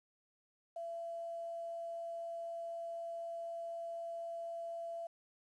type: tone with quantisation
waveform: sine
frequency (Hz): 674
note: E5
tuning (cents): +38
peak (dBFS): -40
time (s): 0.76-5.07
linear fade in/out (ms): 5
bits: 11
effects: resampled to 24000 Hz